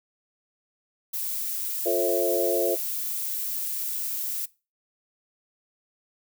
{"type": "noise", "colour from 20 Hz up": "violet", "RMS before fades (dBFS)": -30, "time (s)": [1.13, 4.46], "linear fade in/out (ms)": 10}
{"type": "chord", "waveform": "sine", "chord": "F major seventh", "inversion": "none", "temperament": "equal with one note detuned", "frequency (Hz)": [349.2, 440, 534.2, 659.3], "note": ["F4", "A4", "C5", "E5"], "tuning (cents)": [0, 0, 36, 0], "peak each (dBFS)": -27, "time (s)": [1.85, 2.76], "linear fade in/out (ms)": 20}
{"effects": ["noise-tail reverb RT60 0.3 s tail -21 dB re dry"]}